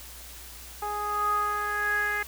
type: tone with low-pass filter sweep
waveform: 10% pulse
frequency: 415.3 Hz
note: G#4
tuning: in tune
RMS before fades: -28 dBFS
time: 0.82-2.23 s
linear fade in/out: 5 ms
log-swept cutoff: 1000 to 1900 Hz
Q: 7.7
effects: added 60 Hz sine -47 dBFS peak until 2.27 s + white hiss -45 dBFS RMS until 2.27 s